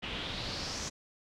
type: noise with low-pass filter sweep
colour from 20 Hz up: pink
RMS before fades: -38 dBFS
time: 0.02-0.9 s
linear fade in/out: 20 ms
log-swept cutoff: 2900 to 6300 Hz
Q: 3.8
effects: none